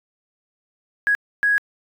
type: tone bursts at uneven times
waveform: triangle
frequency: 1661.2 Hz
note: G#6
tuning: in tune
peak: -11 dBFS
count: 2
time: 1.07-1.15 / 1.43-1.58 s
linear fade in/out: 0 ms
effects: tanh soft clip ceiling -13 dBFS